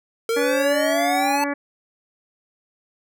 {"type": "exponential sweep", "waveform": "square", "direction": "up", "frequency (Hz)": [450, 880], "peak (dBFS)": -20, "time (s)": [0.29, 1.44], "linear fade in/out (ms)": 2}
{"type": "harmonic tone", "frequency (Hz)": 284.6, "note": "C#4", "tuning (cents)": 46, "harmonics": [1, 2, 3, 4, 5, 6, 7, 8], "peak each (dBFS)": [-25, -28, -33, -34, -36, -31, -35, -37], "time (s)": [0.36, 1.54], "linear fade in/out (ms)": 10}
{"effects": []}